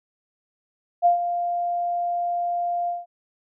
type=tone with ADSR envelope; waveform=sine; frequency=698.5 Hz; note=F5; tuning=in tune; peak=-12 dBFS; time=1.02-3.06 s; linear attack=36 ms; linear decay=120 ms; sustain=-10 dB; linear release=180 ms; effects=none